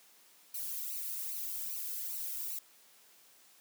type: noise with flanger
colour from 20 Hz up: violet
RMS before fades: -39 dBFS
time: 0.54-2.59 s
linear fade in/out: 5 ms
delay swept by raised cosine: 0.57 to 1.77 ms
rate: 2.5 Hz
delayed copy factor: -1
effects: white hiss -62 dBFS RMS until 3.6 s + high-pass 200 Hz 12 dB/octave